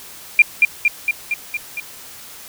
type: tone with echo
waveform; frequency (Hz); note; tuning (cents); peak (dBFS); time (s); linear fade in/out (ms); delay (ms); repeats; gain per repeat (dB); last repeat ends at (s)
sine; 2394; D7; +33; -4; 0.39-0.42; 2; 230; 6; -3; 1.8
effects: white hiss -38 dBFS RMS until 2.48 s

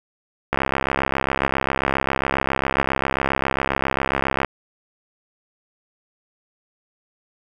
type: click train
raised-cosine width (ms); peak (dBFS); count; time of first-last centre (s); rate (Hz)
0.5; -4; 265; 0.53-4.447; 67.4
effects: 7-bit

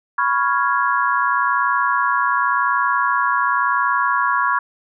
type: chord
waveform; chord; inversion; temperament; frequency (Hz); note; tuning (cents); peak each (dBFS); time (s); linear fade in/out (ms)
sine; C# dominant seventh; third; equal; 987.8 / 1108.7 / 1396.9 / 1661.2; B5 / C#6 / E#6 / G#6; 0 / 0 / 0 / 0; -21 / -19 / -22 / -22; 0.18-4.59; 5
effects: none

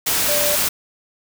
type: tone in noise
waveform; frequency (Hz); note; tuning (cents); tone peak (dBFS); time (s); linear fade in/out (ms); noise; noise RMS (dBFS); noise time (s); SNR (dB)
sine; 587.3; D5; 0; -21; 0.28-0.56; 10; white; -19; 0.06-0.69; -5
effects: none

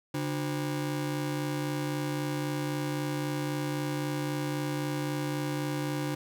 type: ring-modulated tone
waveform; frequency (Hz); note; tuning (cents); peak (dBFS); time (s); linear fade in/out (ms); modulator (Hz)
35% pulse; 220; A3; 0; -25; 0.14-6.15; 5; 78.1
effects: none

